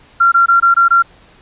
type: tone bursts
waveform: sine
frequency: 1375 Hz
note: F6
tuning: 27 cents flat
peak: -6 dBFS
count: 6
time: 0.2-1.025 s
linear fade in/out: 10 ms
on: 120 ms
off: 21 ms
effects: pink hiss -46 dBFS RMS until 1.41 s + resampled to 8000 Hz